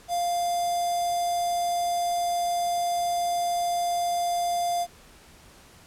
square tone with notch filter, 698.5 Hz, F5, in tune, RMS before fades -26 dBFS, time 0.08-4.87 s, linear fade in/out 50 ms, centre 2300 Hz, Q 0.91, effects pink hiss -52 dBFS RMS until 5.86 s + low-pass 12000 Hz 12 dB/octave

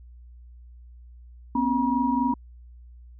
sine tone cluster, 244.7 / 268.6 / 958 Hz, B3 / C4 / A#5, -16 / +46 / +47 cents, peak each -25 dBFS, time 1.55-2.34 s, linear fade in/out 5 ms, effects added 60 Hz sine -44 dBFS peak until 3.19 s

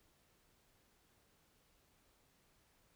silence, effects pink hiss -73 dBFS RMS until 2.95 s

